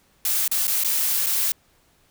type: noise with dropouts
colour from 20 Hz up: blue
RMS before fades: -22 dBFS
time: 0.25-1.52 s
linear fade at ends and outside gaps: 2 ms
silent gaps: 0.479-0.514 / 0.67-0.678 / 0.837-0.846 / 1.262-1.266 s
effects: pink hiss -61 dBFS RMS until 2.1 s